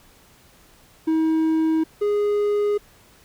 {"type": "tone pair in turn", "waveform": "triangle", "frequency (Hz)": [319.2, 413.3], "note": ["D#4", "G#4"], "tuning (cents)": [44, -8], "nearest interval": "major third", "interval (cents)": 448, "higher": "second", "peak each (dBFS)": [-15, -16], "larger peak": "first", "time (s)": [[1.07, 1.84], [2.01, 2.78]], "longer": "neither", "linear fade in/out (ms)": 10, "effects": ["pink hiss -53 dBFS RMS until 3.24 s"]}